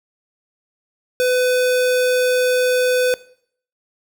square tone, 502 Hz, B4, 28 cents sharp, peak -15 dBFS, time 1.2-3.14 s, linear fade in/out 0 ms, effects noise-tail reverb RT60 0.6 s tail -20 dB re dry

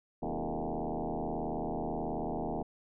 sine tone with frequency modulation, 220 Hz, A3, in tune, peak -32 dBFS, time 0.22-2.63 s, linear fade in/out 10 ms, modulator 78.5 Hz, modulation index 7.7, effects none

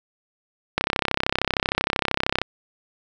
click train, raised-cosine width 0.3 ms, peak -3 dBFS, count 55, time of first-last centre 0.78-2.416 s, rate 33 Hz, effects none

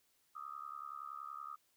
sine tone with amplitude modulation, 1244.5 Hz, D#6, in tune, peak -40 dBFS, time 0.35-1.56 s, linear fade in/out 10 ms, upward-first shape sine, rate 70.6 Hz, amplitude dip 100%, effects white hiss -75 dBFS RMS until 1.76 s

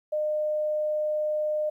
sine tone, 608 Hz, D#5, 40 cents flat, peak -24 dBFS, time 0.12-1.7 s, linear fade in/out 10 ms, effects 11-bit

